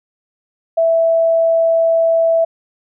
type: tone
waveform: sine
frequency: 659.3 Hz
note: E5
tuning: in tune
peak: -10 dBFS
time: 0.77-2.45 s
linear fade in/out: 10 ms
effects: none